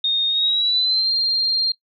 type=tone with pitch glide; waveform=sine; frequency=3693 to 4193 Hz; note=A#7 to C8; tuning=-17 to +3 cents; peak=-16 dBFS; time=0.04-1.72 s; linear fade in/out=5 ms; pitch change=+220 cents; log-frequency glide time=0.28-1.1 s; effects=noise-tail reverb RT60 0.1 s tail -18 dB re dry